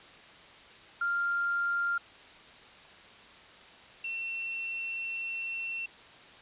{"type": "tone pair in turn", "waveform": "sine", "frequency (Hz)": [1395, 2704], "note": ["F6", "E7"], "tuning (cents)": [-2, 43], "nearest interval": "major seventh", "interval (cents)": 1145, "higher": "second", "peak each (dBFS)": [-27, -33], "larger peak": "first", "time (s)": [[1.01, 1.98], [4.04, 5.86]], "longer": "second", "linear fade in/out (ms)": 5, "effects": ["white hiss -52 dBFS RMS until 6.41 s", "resampled to 8000 Hz"]}